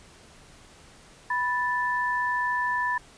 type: tone pair together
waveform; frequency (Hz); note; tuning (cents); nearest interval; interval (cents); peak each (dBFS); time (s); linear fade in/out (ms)
sine; 986 / 1756.9; B5 / A6; -3 / -3; minor seventh; 1000; -26 / -27; 1.3-2.98; 5
effects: pink hiss -52 dBFS RMS until 3.17 s + resampled to 22050 Hz